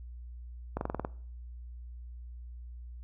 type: slowing click train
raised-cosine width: 1 ms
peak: -18 dBFS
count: 7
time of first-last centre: 0.77-1.049 s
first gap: 41 ms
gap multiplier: 1.05
effects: noise-tail reverb RT60 0.5 s tail -20 dB re dry + added 60 Hz sine -42 dBFS peak until 3.03 s